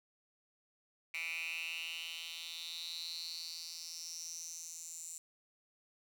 10% pulse tone with high-pass filter sweep, 165.9 Hz, E3, 11 cents sharp, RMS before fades -44 dBFS, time 1.14-5.18 s, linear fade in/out 2 ms, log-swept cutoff 2300 to 7500 Hz, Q 6.9, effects none

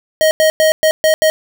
square tone bursts at uneven times, 628 Hz, D#5, 16 cents sharp, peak -9 dBFS, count 6, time 0.21-0.31 / 0.4-0.5 / 0.6-0.72 / 0.83-0.91 / 1.04-1.14 / 1.22-1.3 s, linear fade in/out 0 ms, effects none

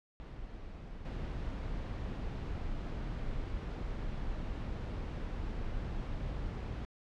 brown noise with level steps, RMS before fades -45 / -38 dBFS, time 0.2-6.85 s, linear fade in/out 0 ms, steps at 1.05 s, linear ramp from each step 2 ms, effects low-pass 4000 Hz 12 dB/octave

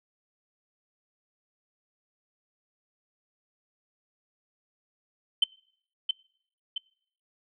sine tone with echo, 3078 Hz, G7, 32 cents flat, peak -16 dBFS, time 5.42-5.44 s, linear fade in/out 5 ms, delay 670 ms, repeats 2, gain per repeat -6 dB, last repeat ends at 6.78 s, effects noise-tail reverb RT60 0.6 s tail -24 dB re dry + tanh soft clip ceiling -13 dBFS

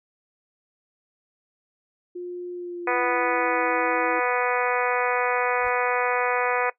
sine tone with pitch glide, 355.2 to 329.5 Hz, F4 to E4, +29 to -1 cents, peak -30 dBFS, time 2.15-4.2 s, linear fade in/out 10 ms, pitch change -130 cents, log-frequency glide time 2.53-3.63 s
harmonic tone, 246.9 Hz, B3, in tune, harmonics 2 / 3 / 4 / 5 / 6 / 7 / 8 / 9 / 10, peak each -26 / -28 / -29 / -30 / -31 / -31 / -32 / -33 / -33 dBFS, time 2.87-6.7 s, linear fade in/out 5 ms
brown noise with exponential growth, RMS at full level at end -42 dBFS, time 5.51-5.69 s, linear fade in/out 1 ms, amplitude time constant 37 ms
effects noise-tail reverb RT60 0.1 s tail -19 dB re dry

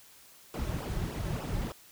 brown noise with flanger, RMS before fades -34 dBFS, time 0.54-1.72 s, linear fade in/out 0 ms, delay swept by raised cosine 0.47 to 4.27 ms, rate 3.4 Hz, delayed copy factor -0.95, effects white hiss -56 dBFS RMS until 1.91 s

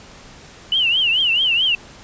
sine tone with vibrato, 2924 Hz, F#7, 21 cents flat, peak -14 dBFS, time 0.72-1.75 s, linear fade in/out 2 ms, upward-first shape triangle, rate 4.6 Hz, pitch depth 190 cents each way, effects pink hiss -42 dBFS RMS until 2.03 s + resampled to 16000 Hz

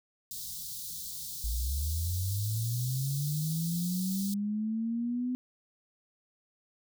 white band-stop noise, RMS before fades -40 dBFS, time 0.31-4.34 s, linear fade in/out 2 ms, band 200 to 3700 Hz, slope 48 dB/octave
sine linear sweep, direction up, 53.6 to 252.9 Hz, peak -29 dBFS, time 1.44-5.35 s, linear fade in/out 0 ms
effects none

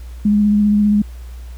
sine tone with vibrato, 207.7 Hz, G#3, in tune, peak -10 dBFS, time 0.25-1.02 s, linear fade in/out 5 ms, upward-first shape triangle, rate 15 Hz, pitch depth 21 cents each way, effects added 60 Hz sine -29 dBFS peak until 1.57 s + pink hiss -48 dBFS RMS until 1.57 s

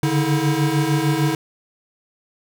square tone cluster, 142.1 / 148.7 / 321 Hz, C#3 / D3 / E4, +43 / +22 / -46 cents, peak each -22 dBFS, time 0.03-1.35 s, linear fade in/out 2 ms, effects none

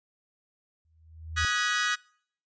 sine tone with exponential growth, 80.2 Hz, E2, 47 cents flat, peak -27 dBFS, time 0.85-1.45 s, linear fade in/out 0 ms, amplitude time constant 130 ms
sawtooth chord, G# minor seventh, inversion second, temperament equal with one note detuned, 1244.5 / 1480 / 1661.2 / 1929.3 Hz, D#6 / F#6 / G#6 / B6, 0 / 0 / 0 / -41 cents, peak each -27 dBFS, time 1.36-1.96 s, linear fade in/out 20 ms
effects noise-tail reverb RT60 0.6 s tail -25 dB re dry + resampled to 16000 Hz

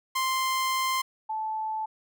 sawtooth / sine tone pair in turn, 1046.5 / 872.7 Hz, C6 / A5, 0 / -14 cents, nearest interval minor third, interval 314 cents, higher first, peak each -21 / -28 dBFS, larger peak first, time 0.15-1.02 / 1.29-1.86 s, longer first, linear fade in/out 10 ms, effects none

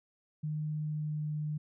sine tone with pitch glide, 152.7 to 151.3 Hz, D#3 to D#3, -32 to -48 cents, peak -32 dBFS, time 0.43-1.58 s, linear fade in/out 10 ms, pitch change -16 cents, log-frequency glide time 0.73-1.3 s, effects none

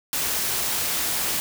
white noise, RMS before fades -25 dBFS, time 0.13-1.4 s, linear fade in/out 0 ms, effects none

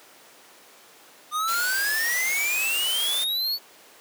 square exponential sweep, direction up, 1206 to 4508 Hz, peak -24 dBFS, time 1.31-3.59 s, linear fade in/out 50 ms
white noise, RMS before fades -31 dBFS, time 1.47-3.25 s, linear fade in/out 20 ms
effects pink hiss -50 dBFS RMS until 4 s + high-pass 400 Hz 12 dB/octave

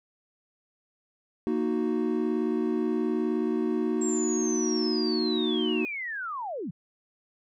triangle chord, D# minor, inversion second, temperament equal, 233.1 / 311.1 / 370 Hz, A#3 / D#4 / F#4, 0 / 0 / 0 cents, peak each -27 dBFS, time 1.47-5.85 s, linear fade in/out 0 ms
sine linear sweep, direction down, 7600 to 132.7 Hz, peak -31 dBFS, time 4.01-6.71 s, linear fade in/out 10 ms
effects none

